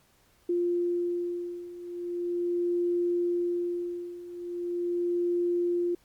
sine beating tone pair, 349.2 / 349.6 Hz, F4 / F4, 0 / +2 cents, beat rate 0.4 Hz, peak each -31 / -28 dBFS, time 0.49-5.95 s, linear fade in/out 5 ms, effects pink hiss -64 dBFS RMS until 6.04 s + MP3 96 kbps

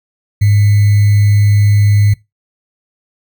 sine tone with sample-and-hold, 103 Hz, G#2, 14 cents flat, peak -6 dBFS, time 0.41-2.14 s, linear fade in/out 10 ms, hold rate 2100 Hz, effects noise-tail reverb RT60 0.2 s tail -21 dB re dry

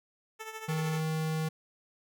10% pulse tone with tremolo, 440 Hz, A4, in tune, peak -29 dBFS, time 0.39-1.01 s, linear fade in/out 20 ms, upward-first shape triangle, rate 13 Hz, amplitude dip 70%
square tone, 158 Hz, D#3, 27 cents sharp, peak -30 dBFS, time 0.68-1.49 s, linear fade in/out 10 ms
effects none

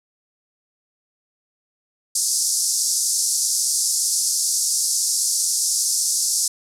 pink band-pass noise, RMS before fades -21 dBFS, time 2.15-6.48 s, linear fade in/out 5 ms, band 5000 to 11000 Hz, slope 48 dB/octave, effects none

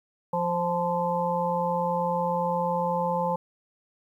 harmonic tone with a mistuned harmonic, 174.61 Hz, F3, in tune, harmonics 1 / 3 / 5 / 6, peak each -31 / -28 / -27 / -33 dBFS, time 0.33-3.36 s, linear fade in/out 5 ms, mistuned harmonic 6, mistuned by -28 cents, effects 10-bit

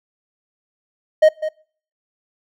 triangle tone with echo, 622.3 Hz, D#5, in tune, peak -5 dBFS, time 1.22-1.29 s, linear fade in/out 10 ms, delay 200 ms, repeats 1, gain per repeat -12 dB, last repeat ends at 1.49 s, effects noise-tail reverb RT60 0.5 s tail -24 dB re dry

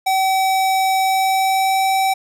square tone with pitch glide, 764 to 769.3 Hz, G5 to G5, -45 to -33 cents, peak -15 dBFS, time 0.06-2.14 s, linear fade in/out 10 ms, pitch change +12 cents, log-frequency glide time 1-1.85 s, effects none

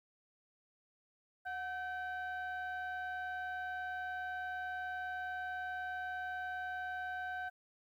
sine tone pair together, 732.4 / 1543 Hz, F#5 / G6, -18 / -28 cents, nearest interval octave + minor second, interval 1290 cents, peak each -39 / -39 dBFS, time 1.45-7.5 s, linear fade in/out 20 ms, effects tanh soft clip ceiling -35 dBFS + 12-bit

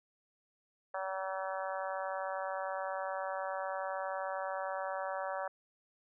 harmonic tone, 190.5 Hz, G3, 49 cents flat, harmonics 3 / 4 / 5 / 6 / 7 / 8 / 9, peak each -39 / -41 / -43 / -45 / -46 / -47 / -48 dBFS, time 0.94-5.48 s, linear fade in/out 5 ms, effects none

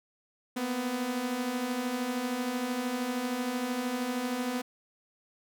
sawtooth beating tone pair, 237.9 / 250.9 Hz, A#3 / B3, +35 / +28 cents, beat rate 13 Hz, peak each -33 / -27 dBFS, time 0.56-4.62 s, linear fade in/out 10 ms, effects none

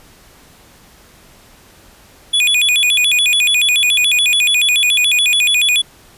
square tone with vibrato, 2900 Hz, F#7, 35 cents flat, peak -11 dBFS, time 2.33-5.82 s, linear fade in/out 10 ms, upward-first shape square, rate 7 Hz, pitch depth 280 cents each way, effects pink hiss -45 dBFS RMS until 6.17 s + resampled to 32000 Hz

